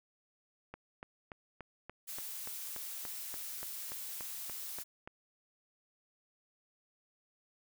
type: click train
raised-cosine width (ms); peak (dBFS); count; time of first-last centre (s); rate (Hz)
0.5; -30; 16; 0.74-5.075; 3.46
type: noise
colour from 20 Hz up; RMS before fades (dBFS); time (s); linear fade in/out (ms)
blue; -43; 2.07-4.84; 20
effects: none